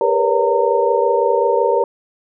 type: tone cluster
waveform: sine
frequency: 400 / 467.2 / 492.7 / 563 / 918 Hz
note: G4 / A#4 / B4 / C#5 / A#5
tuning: +35 / +4 / -4 / +27 / -27 cents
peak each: -19 dBFS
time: 0.01-1.84 s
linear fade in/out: 2 ms
effects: none